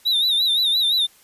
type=tone with vibrato; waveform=triangle; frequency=3765 Hz; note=A#7; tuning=16 cents sharp; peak=-15 dBFS; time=0.05-1.07 s; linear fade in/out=20 ms; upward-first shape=sine; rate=5.8 Hz; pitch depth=100 cents each way; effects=white hiss -53 dBFS RMS until 1.23 s + resampled to 32000 Hz